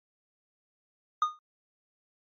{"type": "tone with exponential decay", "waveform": "triangle", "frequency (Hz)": 1228, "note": "D#6", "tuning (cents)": -23, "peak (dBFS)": -17, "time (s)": [1.22, 1.39], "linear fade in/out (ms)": 2, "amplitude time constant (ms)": 35, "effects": ["MP3 32 kbps"]}